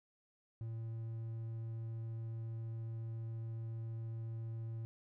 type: tone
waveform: triangle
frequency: 113.4 Hz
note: A#2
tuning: 47 cents flat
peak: -38 dBFS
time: 0.61-4.85 s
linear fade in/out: 0 ms
effects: none